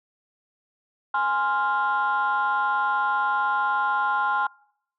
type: chord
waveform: sine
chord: F minor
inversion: first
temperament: equal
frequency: 830.6 / 1046.5 / 1396.9 Hz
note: Ab5 / C6 / F6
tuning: 0 / 0 / 0 cents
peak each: -24 / -24 / -24 dBFS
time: 1.14-4.47 s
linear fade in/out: 5 ms
effects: noise-tail reverb RT60 0.7 s tail -26 dB re dry + tanh soft clip ceiling -15 dBFS